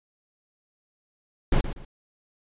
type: noise with echo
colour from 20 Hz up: brown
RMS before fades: -19 dBFS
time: 1.52-1.61 s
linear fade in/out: 5 ms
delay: 120 ms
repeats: 2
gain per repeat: -11 dB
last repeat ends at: 1.85 s
effects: resampled to 8000 Hz